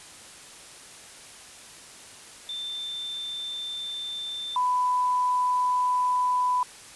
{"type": "tone pair in turn", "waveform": "sine", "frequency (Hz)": [3563, 996.4], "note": ["A7", "B5"], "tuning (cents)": [21, 15], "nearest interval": "octave + minor seventh", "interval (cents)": 2206, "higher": "first", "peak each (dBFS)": [-31, -21], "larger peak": "second", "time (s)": [[2.49, 4.56], [4.56, 6.63]], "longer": "neither", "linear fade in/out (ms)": 2, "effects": ["white hiss -46 dBFS RMS until 6.95 s", "resampled to 24000 Hz"]}